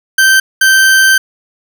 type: tone bursts at uneven times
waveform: 40% pulse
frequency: 1556 Hz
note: G6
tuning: 13 cents flat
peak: -4 dBFS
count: 2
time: 0.18-0.4 / 0.61-1.18 s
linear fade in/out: 5 ms
effects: none